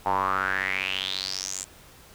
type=tone with band-pass filter sweep; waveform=square; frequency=47.48 Hz; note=F#1; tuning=45 cents sharp; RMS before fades=-28 dBFS; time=0.05-1.65 s; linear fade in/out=20 ms; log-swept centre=840 to 7800 Hz; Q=6.4; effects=pink hiss -51 dBFS RMS until 2.14 s